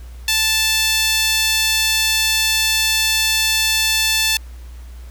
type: tone with high-pass filter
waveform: sawtooth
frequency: 880 Hz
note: A5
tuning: in tune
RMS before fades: -17 dBFS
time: 0.28-4.37 s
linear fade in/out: 2 ms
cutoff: 3100 Hz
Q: 1.3
effects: added 60 Hz sine -32 dBFS peak until 5.1 s + pink hiss -49 dBFS RMS until 5.1 s